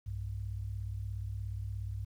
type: tone pair together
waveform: sine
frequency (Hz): 63.1 / 100.06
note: B1 / G2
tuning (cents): +38 / +36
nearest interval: minor sixth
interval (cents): 798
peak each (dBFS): -40 / -37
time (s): 0.06-2.05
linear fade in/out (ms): 10
effects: 11-bit